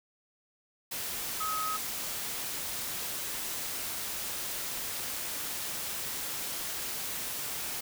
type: tone in noise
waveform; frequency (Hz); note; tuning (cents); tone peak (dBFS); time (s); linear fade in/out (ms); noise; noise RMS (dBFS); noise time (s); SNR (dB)
sine; 1270; D#6; +35; -31; 1.4-1.77; 10; white; -36; 0.91-7.81; +2
effects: none